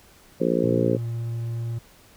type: harmonic tone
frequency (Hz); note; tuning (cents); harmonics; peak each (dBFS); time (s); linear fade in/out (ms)
58.27; A#1; 0; 3 / 4 / 5 / 6 / 7 / 8 / 9; -27 / -27 / -27 / -27 / -27 / -27 / -27; 0.4-0.97; 10
type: tone with pitch glide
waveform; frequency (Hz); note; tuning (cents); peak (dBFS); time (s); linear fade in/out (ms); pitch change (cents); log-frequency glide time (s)
triangle; 119.2 to 116.34; A#2 to A#2; +39 to -3; -24; 0.63-1.79; 10; -42; 0.9-1.05
effects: pink hiss -53 dBFS RMS until 2.16 s